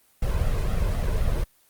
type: noise with flanger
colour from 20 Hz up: brown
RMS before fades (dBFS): -23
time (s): 0.22-1.44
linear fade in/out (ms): 5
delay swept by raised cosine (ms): 1.5 to 2.01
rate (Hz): 3.9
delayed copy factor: +0.7
effects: white hiss -61 dBFS RMS until 1.69 s + Opus 24 kbps